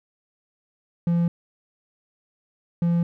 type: tone bursts at uneven times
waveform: triangle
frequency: 170.9 Hz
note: F3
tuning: 37 cents flat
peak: -16 dBFS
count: 2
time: 1.07-1.28 / 2.82-3.03 s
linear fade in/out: 2 ms
effects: none